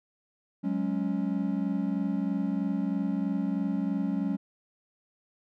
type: chord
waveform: triangle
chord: F# suspended second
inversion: none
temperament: just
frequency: 185 / 208.1 / 277.5 Hz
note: F#3 / G#3 / C#4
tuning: 0 / +4 / +2 cents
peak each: -29 dBFS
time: 0.63-4.37 s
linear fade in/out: 20 ms
effects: none